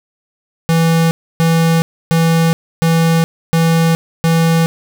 square tone bursts, 164.7 Hz, E3, 1 cent flat, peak -10 dBFS, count 6, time 0.69-4.66 s, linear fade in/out 0 ms, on 420 ms, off 290 ms, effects none

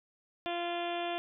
harmonic tone, 345.9 Hz, F4, 17 cents flat, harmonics 1 / 2 / 3 / 4 / 5 / 6 / 7 / 8 / 9 / 10, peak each -38 / -35 / -45 / -47 / -47 / -51 / -46 / -46 / -47 / -46 dBFS, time 0.46-1.18 s, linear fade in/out 0 ms, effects none

